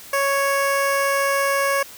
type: tone with notch filter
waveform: 15% pulse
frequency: 554.4 Hz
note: C#5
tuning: in tune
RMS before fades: -20 dBFS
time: 0.13-1.83 s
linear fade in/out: 5 ms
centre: 4000 Hz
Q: 1.6
effects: white hiss -41 dBFS RMS until 1.97 s